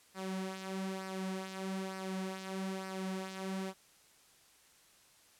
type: tone with flanger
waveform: sawtooth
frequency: 190 Hz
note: F#3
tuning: 46 cents sharp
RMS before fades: -40 dBFS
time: 0.14-3.74 s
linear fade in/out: 50 ms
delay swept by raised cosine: 0.28 to 5.18 ms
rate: 1.1 Hz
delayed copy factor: -0.55
effects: white hiss -64 dBFS RMS until 5.39 s + low-pass 11000 Hz 12 dB/octave